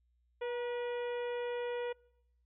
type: harmonic tone with a mistuned harmonic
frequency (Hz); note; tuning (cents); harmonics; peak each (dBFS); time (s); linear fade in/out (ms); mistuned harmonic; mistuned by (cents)
484.7; B4; -32; 1 / 2 / 3 / 4 / 5 / 6 / 7; -35 / -45 / -50 / -50 / -52 / -56 / -58; 0.41-1.93; 10; 2; -35
effects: noise-tail reverb RT60 0.8 s tail -25 dB re dry + added 60 Hz sine -70 dBFS peak until 2.45 s